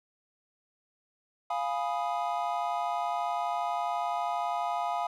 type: chord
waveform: triangle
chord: F half-diminished seventh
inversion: none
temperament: equal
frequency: 698.5 / 830.6 / 987.8 / 1244.5 Hz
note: F5 / Ab5 / Cb6 / Eb6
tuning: 0 / 0 / 0 / 0 cents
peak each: -30 / -32 / -34 / -35 dBFS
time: 1.5-5.07 s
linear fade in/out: 5 ms
effects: none